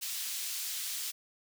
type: high-pass noise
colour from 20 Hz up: pink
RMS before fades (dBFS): -37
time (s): 0.01-1.12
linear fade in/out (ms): 20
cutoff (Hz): 3800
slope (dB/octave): 12
effects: none